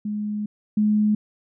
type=tone pair in turn; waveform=sine; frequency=209.6 / 211.4 Hz; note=G#3 / G#3; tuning=+16 / +31 cents; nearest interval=unison; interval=15 cents; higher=second; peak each=-24 / -16 dBFS; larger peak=second; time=0.05-0.46 / 0.77-1.15 s; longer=first; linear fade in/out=5 ms; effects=none